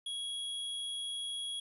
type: tone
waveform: square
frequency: 3322 Hz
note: G#7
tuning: in tune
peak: -37 dBFS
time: 0.06-1.6 s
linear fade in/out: 5 ms
effects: resampled to 32000 Hz + 11-bit